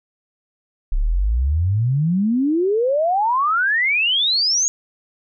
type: exponential sweep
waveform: sine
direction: up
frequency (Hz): 31.76 to 6760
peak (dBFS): -15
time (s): 0.92-4.68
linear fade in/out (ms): 0
effects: none